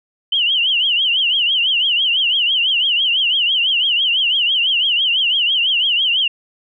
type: tone with vibrato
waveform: sine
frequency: 3000 Hz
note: F#7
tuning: 23 cents sharp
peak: -13 dBFS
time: 0.32-6.28 s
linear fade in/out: 5 ms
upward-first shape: triangle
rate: 6 Hz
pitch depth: 180 cents each way
effects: none